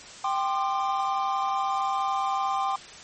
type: chord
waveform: triangle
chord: G suspended fourth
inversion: none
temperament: equal with one note detuned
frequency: 784 / 1046.5 / 1198 Hz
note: G5 / C6 / D6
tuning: 0 / 0 / +34 cents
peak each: -25 / -27 / -28 dBFS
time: 0.24-2.76 s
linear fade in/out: 5 ms
effects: white hiss -44 dBFS RMS until 3.03 s + MP3 32 kbps